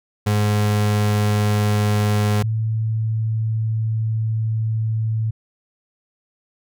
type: tone pair in turn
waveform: 35% pulse / sine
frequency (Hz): 104.6 / 110.82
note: G#2 / A2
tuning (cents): +13 / +13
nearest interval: minor second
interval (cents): 100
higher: second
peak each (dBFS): -14 / -18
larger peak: first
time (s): 0.26-2.43 / 2.43-5.31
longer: second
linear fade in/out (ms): 10
effects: none